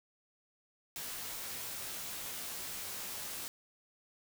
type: noise with comb filter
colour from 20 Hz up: white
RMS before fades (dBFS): -42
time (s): 0.96-3.48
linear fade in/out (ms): 0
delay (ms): 17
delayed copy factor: -0.6
effects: none